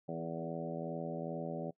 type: harmonic tone with a mistuned harmonic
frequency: 82.41 Hz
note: E2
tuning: in tune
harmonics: 2 / 3 / 4 / 5 / 6 / 7 / 8 / 9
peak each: -42 / -45 / -47 / -46 / -48 / -43 / -49 / -48 dBFS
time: 0.08-1.71 s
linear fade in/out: 10 ms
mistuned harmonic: 5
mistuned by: +18 cents
effects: noise-tail reverb RT60 0.1 s tail -22 dB re dry